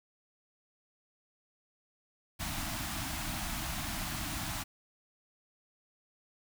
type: band-stop noise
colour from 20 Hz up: pink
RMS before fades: -37 dBFS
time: 2.39-4.64 s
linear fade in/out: 20 ms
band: 330 to 620 Hz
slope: 96 dB/octave
effects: none